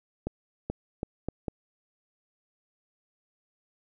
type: accelerating click train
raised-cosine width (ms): 2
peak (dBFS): -17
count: 5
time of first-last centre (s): 0.27-1.482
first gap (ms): 430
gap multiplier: 0.77
effects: none